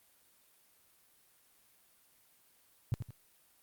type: tone with echo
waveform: sine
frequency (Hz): 116.54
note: A#2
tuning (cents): 0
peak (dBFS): -27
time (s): 2.92-2.94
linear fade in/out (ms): 0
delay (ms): 83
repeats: 2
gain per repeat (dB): -8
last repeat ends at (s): 3.106
effects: white hiss -67 dBFS RMS until 3.62 s + Opus 32 kbps